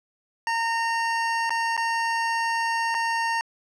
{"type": "tone with dropouts", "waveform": "25% pulse", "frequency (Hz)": 918, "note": "A#5", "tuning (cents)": -27, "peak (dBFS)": -19, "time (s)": [0.47, 3.41], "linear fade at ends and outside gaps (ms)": 1, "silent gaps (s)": [[1.495, 1.505], [1.767, 1.776], [2.944, 2.948]], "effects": ["low-pass 6000 Hz 12 dB/octave"]}